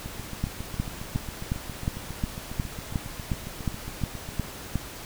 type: two click trains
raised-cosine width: 5 ms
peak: -23 / -13 dBFS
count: 32 / 13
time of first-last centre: 0.06-4.289 / 0.44-4.757 s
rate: 7.33 / 2.78 Hz
effects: pink hiss -40 dBFS RMS until 5.05 s